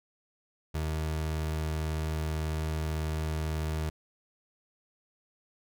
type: tone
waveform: 30% pulse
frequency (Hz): 78.2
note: D#2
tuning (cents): +9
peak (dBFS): -27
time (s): 0.74-3.9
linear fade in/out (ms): 10
effects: none